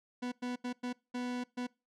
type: tone bursts at uneven times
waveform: 40% pulse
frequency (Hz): 246.9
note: B3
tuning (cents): 0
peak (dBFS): -34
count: 6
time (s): 0.22-0.32 / 0.42-0.56 / 0.64-0.73 / 0.83-0.93 / 1.14-1.44 / 1.57-1.67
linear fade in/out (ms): 10
effects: noise-tail reverb RT60 0.3 s tail -24 dB re dry + low-pass 6000 Hz 12 dB/octave